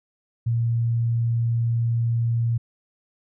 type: tone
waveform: sine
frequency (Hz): 116.6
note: A#2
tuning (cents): +1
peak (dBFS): -19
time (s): 0.46-2.58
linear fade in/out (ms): 10
effects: none